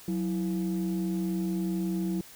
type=tone pair together; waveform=sine; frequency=185 / 329.6 Hz; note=F#3 / E4; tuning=0 / 0 cents; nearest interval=minor seventh; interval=1000 cents; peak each=-27 / -30 dBFS; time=0.08-2.21 s; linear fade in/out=2 ms; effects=tanh soft clip ceiling -23 dBFS + white hiss -50 dBFS RMS until 2.35 s